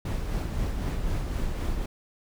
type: noise with tremolo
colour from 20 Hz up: brown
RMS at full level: -27 dBFS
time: 0.05-1.86 s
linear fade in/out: 5 ms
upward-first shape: sine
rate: 3.9 Hz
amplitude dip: 35%
effects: none